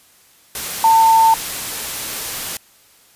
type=tone in noise; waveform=sine; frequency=897 Hz; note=A5; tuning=33 cents sharp; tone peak=-8 dBFS; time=0.84-1.34 s; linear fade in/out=2 ms; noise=white; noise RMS=-25 dBFS; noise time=0.55-2.57 s; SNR=+14 dB; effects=white hiss -51 dBFS RMS until 3.15 s + resampled to 32000 Hz